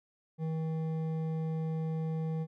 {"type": "tone with hard clipping", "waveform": "sine", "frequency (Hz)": 160, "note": "D#3", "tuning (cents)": 49, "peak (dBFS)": -33, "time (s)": [0.38, 2.47], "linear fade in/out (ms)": 50, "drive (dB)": 9, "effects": []}